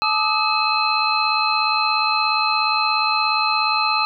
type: tone cluster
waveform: sine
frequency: 861 / 1204 / 1281 / 2579 / 4111 Hz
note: A5 / D6 / E6 / E7 / C8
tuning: -38 / +43 / -50 / -39 / -31 cents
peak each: -23 dBFS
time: 0.02-4.05 s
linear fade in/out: 0 ms
effects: none